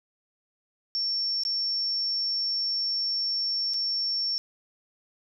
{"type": "tone with dropouts", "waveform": "sine", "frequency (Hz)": 5450, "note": "F8", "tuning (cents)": -43, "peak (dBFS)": -25, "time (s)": [0.95, 4.38], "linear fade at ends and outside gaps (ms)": 0, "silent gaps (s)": [[1.435, 1.451], [3.736, 3.742]], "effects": []}